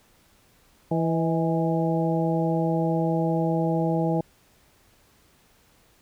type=harmonic tone with a mistuned harmonic; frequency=164.81 Hz; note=E3; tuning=in tune; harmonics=1 / 2 / 3 / 4 / 5; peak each=-24 / -27 / -29 / -30 / -31 dBFS; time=0.91-4.21 s; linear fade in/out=5 ms; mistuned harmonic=4; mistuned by=-47 cents; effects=pink hiss -60 dBFS RMS until 6.01 s